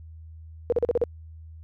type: tone bursts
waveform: sine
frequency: 479 Hz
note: A#4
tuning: 47 cents sharp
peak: -18 dBFS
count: 6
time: 0.7-1.038 s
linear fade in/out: 0 ms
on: 23 ms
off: 40 ms
effects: added 80 Hz sine -41 dBFS peak until 1.63 s